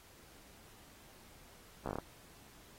slowing click train, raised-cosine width 1 ms, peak -24 dBFS, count 7, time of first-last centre 1.86-1.986 s, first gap 14 ms, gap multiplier 1.16, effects pink hiss -60 dBFS RMS until 2.78 s + AAC 48 kbps

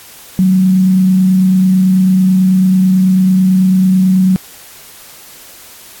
sine tone with frequency modulation, 187 Hz, F#3, 19 cents sharp, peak -6 dBFS, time 0.39-4.36 s, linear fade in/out 0 ms, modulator 29.1 Hz, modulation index 0.2, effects white hiss -36 dBFS RMS until 6 s + AAC 64 kbps

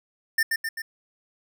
square tone with echo, 1797 Hz, A6, 36 cents sharp, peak -19 dBFS, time 0.38-0.43 s, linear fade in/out 5 ms, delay 130 ms, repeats 3, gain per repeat -4 dB, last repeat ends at 0.82 s, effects none

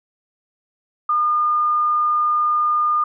sine tone, 1214 Hz, D#6, 43 cents flat, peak -15 dBFS, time 1.09-3.04 s, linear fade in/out 5 ms, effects none

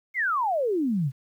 sine exponential sweep, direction down, 2217 to 123.1 Hz, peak -22 dBFS, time 0.14-1.12 s, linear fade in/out 50 ms, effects 10-bit

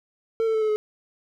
triangle tone with pitch steps, 451 / 444.5 / 438.2 / 431.9 / 425.7 Hz, A4 / A4 / A4 / A4 / G#4, +43 / +18 / -7 / -32 / +43 cents, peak -18 dBFS, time 0.4-0.76 s, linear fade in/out 0 ms, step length 72 ms, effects none

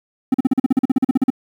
triangle tone bursts, 260 Hz, C4, 11 cents flat, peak -8 dBFS, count 16, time 0.32-1.303 s, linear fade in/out 5 ms, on 23 ms, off 41 ms, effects 8-bit

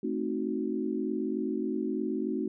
sine chord, A diminished seventh, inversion none, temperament equal with one note detuned, 220 / 263.3 / 311.1 / 370 Hz, A3 / C4 / Eb4 / Gb4, 0 / +11 / 0 / 0 cents, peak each -34 dBFS, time 0.03-2.48 s, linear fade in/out 5 ms, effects none

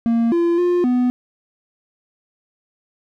triangle tone with pitch steps, 231.4 / 341.5 / 353.4 / 248.4 Hz, A#3 / F4 / F4 / B3, -13 / -39 / +21 / +10 cents, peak -12 dBFS, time 0.06-1.1 s, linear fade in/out 0 ms, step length 260 ms, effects none

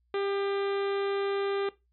harmonic tone with a mistuned harmonic, 397 Hz, G4, 22 cents sharp, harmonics 1 / 2 / 3 / 4 / 5 / 6 / 7 / 8 / 9 / 10, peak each -28 / -39 / -39 / -44 / -45 / -46 / -49 / -48 / -49 / -53 dBFS, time 0.14-1.69 s, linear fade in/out 2 ms, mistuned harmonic 3, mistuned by +18 cents, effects noise-tail reverb RT60 0.2 s tail -17 dB re dry + added 60 Hz sine -68 dBFS peak until 1.92 s

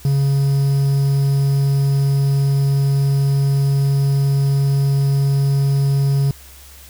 triangle tone with quantisation, 138.59 Hz, C#3, in tune, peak -11 dBFS, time 0.05-6.31 s, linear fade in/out 2 ms, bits 6, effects added 67 Hz sine -42 dBFS peak until 6.89 s + white hiss -43 dBFS RMS until 6.89 s

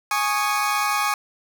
30% pulse chord, Ab suspended fourth, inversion none, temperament equal with one note detuned, 830.6 / 1108.7 / 1238.1 Hz, Ab5 / Db6 / Eb6, 0 / 0 / -9 cents, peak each -22 dBFS, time 0.11-1.14 s, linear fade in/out 2 ms, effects none

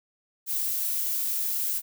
violet noise, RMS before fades -28 dBFS, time 0.46-1.82 s, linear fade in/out 50 ms, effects none

